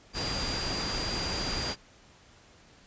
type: tone in noise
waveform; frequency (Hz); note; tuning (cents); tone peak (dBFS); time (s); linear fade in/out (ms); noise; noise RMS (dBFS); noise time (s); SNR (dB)
sine; 4772; D8; +27; -34; 0.13-1.76; 50; pink; -33; 0.13-1.76; -4
effects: pink hiss -57 dBFS RMS until 2.86 s + resampled to 16000 Hz